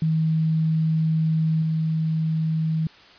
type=tone with level steps; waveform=sine; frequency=159.4 Hz; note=D#3; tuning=42 cents sharp; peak=-18 / -20 dBFS; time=0.02-2.87 s; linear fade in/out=2 ms; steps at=1.62 s; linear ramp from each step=2 ms; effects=white hiss -49 dBFS RMS until 3.18 s + resampled to 11025 Hz